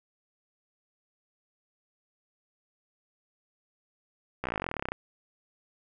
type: slowing click train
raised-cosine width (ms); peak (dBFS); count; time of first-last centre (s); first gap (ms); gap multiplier
0.5; -16; 22; 4.44-4.92; 15; 1.04
effects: none